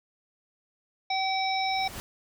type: harmonic tone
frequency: 766 Hz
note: G5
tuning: 40 cents flat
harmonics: 1 / 3 / 5 / 7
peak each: -27 / -32 / -34 / -35 dBFS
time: 1.1-1.88 s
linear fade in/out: 5 ms
type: noise with exponential growth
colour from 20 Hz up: pink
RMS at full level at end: -36 dBFS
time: 1.44-2 s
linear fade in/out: 0 ms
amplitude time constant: 120 ms
effects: none